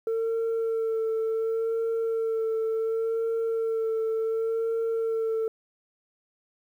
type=tone with vibrato; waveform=sine; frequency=450 Hz; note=A4; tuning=39 cents sharp; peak=-22 dBFS; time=0.07-5.48 s; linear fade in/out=2 ms; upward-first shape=sine; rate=0.69 Hz; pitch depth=19 cents each way; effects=tanh soft clip ceiling -23 dBFS + 10-bit